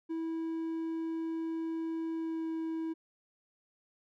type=tone with pitch glide; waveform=triangle; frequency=326.2 to 323.9 Hz; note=E4 to E4; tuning=-18 to -30 cents; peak=-31 dBFS; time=0.09-2.94 s; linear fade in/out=20 ms; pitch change=-12 cents; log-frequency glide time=2.14-2.48 s; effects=none